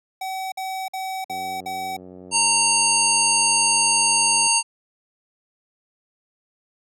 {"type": "tone bursts", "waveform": "square", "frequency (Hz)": 760, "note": "F#5", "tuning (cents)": 46, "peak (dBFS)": -27, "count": 5, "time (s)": [0.21, 1.968], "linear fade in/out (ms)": 5, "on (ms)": 310, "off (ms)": 52}
{"type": "click train", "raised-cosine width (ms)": 2, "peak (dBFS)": -27, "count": 291, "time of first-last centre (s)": [1.3, 4.466], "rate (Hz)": 91.6}
{"type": "harmonic tone", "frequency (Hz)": 920, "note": "A#5", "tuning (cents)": -23, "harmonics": [1, 3, 5, 7, 9, 10], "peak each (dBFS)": [-23, -23, -23, -23, -23, -23], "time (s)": [2.31, 4.63], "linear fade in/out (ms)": 50}
{"effects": ["high-pass 150 Hz 12 dB/octave"]}